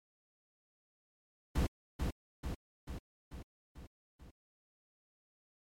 brown noise with echo, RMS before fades -31 dBFS, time 1.55-1.67 s, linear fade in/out 10 ms, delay 440 ms, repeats 6, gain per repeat -4 dB, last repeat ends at 4.31 s, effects MP3 64 kbps

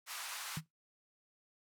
pink band-pass noise, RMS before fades -44 dBFS, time 0.06-0.61 s, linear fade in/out 50 ms, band 940 to 14000 Hz, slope 24 dB/octave
sine tone with exponential decay, 157.2 Hz, D#3, 18 cents sharp, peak -32 dBFS, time 0.57-0.66 s, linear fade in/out 0 ms, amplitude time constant 19 ms
effects noise-tail reverb RT60 0.2 s tail -23 dB re dry + high-pass 80 Hz 12 dB/octave

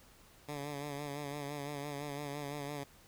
10% pulse tone with vibrato, 144.2 Hz, D3, 31 cents flat, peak -31 dBFS, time 0.48-2.84 s, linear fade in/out 10 ms, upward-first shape sine, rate 5.9 Hz, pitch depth 48 cents each way, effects pink hiss -61 dBFS RMS until 3.07 s

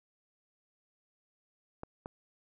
clicks, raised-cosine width 1 ms, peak -26 dBFS, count 2, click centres 1.834 / 2.059 s, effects none

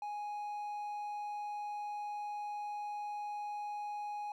triangle tone, 830.6 Hz, G#5, in tune, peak -36 dBFS, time 0.02-4.32 s, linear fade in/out 2 ms, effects none

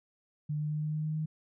sine tone with pitch steps, 150 / 150.96 / 151.92 / 152.89 / 153.86 / 154.84 / 155.83 Hz, D3 / D3 / D#3 / D#3 / D#3 / D#3 / D#3, +37 / +48 / -41 / -30 / -19 / -8 / +3 cents, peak -30 dBFS, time 0.49-1.26 s, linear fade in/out 10 ms, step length 110 ms, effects none

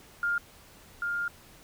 sine tone pair in turn, 1407 / 1407 Hz, F6 / F6, +12 / +12 cents, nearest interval unison, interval 0 cents, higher neither, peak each -25 / -28 dBFS, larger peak first, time 0.23-0.38 / 1.02-1.28 s, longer second, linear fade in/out 2 ms, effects pink hiss -54 dBFS RMS until 1.63 s

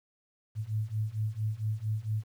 sine beating tone pair, 105.9 / 110.3 Hz, G#2 / A2, +34 / +5 cents, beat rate 4.4 Hz, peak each -33 / -32 dBFS, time 0.55-2.24 s, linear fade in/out 50 ms, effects 10-bit

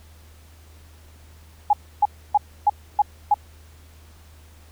sine tone bursts, 830.6 Hz, G#5, in tune, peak -12 dBFS, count 6, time 1.7-3.342 s, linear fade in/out 5 ms, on 32 ms, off 290 ms, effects added 78 Hz sine -46 dBFS peak until 4.71 s + pink hiss -54 dBFS RMS until 4.71 s

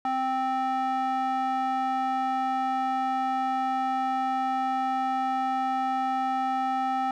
square tone with band-pass filter, 261.6 Hz, C4, in tune, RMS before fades -27 dBFS, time 0.05-7.11 s, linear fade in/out 2 ms, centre 950 Hz, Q 5, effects none

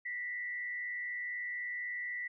sine tone with frequency modulation, 1967 Hz, B6, 7 cents flat, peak -36 dBFS, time 0.05-2.28 s, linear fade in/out 10 ms, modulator 104 Hz, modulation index 0.59, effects none

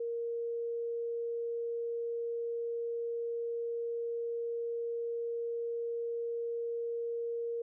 sine tone, 467.3 Hz, A#4, 4 cents sharp, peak -33 dBFS, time 0-7.62 s, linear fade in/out 5 ms, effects none

